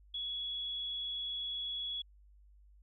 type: tone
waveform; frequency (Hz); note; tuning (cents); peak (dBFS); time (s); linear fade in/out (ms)
sine; 3368; G#7; +24; -36; 0.14-2.02; 5
effects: added 50 Hz sine -58 dBFS peak until 2.82 s